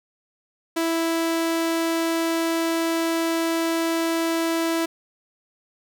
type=tone; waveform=sawtooth; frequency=329.9 Hz; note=E4; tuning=1 cent sharp; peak=-17 dBFS; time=0.76-4.86 s; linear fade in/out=10 ms; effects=none